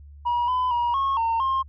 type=tone with pitch steps; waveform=sine; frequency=961 / 1007 / 956 / 1090 / 913 / 1065 Hz; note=B5 / B5 / A#5 / C#6 / A#5 / C6; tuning=-48 / +33 / +43 / -29 / -36 / +30 cents; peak=-18 dBFS; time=0.25-1.63 s; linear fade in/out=20 ms; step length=230 ms; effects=tanh soft clip ceiling -19 dBFS + added 72 Hz sine -42 dBFS peak until 1.68 s